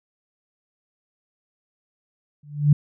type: tone with exponential growth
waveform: sine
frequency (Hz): 146.83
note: D3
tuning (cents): 0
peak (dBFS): -8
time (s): 2.43-2.73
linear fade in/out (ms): 5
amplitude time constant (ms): 65
effects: none